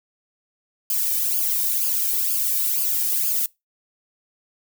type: noise with flanger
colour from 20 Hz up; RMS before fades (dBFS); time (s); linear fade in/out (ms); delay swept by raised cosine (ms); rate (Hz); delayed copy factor
violet; -22; 0.9-3.46; 2; 0.51 to 1.51; 2.1; -0.75
effects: noise-tail reverb RT60 0.2 s tail -23 dB re dry